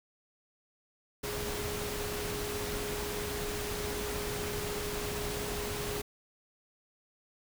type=tone in noise; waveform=sine; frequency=414.6 Hz; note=G#4; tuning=3 cents flat; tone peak=-38 dBFS; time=1.23-6.02 s; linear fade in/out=10 ms; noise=pink; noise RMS=-37 dBFS; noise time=1.23-6.02 s; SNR=-4 dB; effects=none